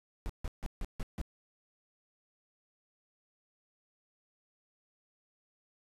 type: noise bursts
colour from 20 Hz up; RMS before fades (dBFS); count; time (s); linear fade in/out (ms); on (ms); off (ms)
brown; -35; 6; 0.26-1.214; 0; 34; 150
effects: resampled to 32000 Hz